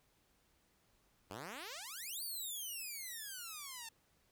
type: exponential two-way sweep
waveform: 5% pulse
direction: up then down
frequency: 87.31 to 4699 to 884 Hz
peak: -34 dBFS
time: 1.3-3.89 s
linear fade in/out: 5 ms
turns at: 2.23 s
effects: pink hiss -74 dBFS RMS until 4.31 s